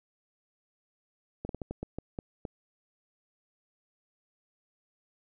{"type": "slowing click train", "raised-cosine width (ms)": 2, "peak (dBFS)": -22, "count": 9, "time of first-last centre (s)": [1.45, 2.452], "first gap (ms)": 42, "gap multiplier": 1.3, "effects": []}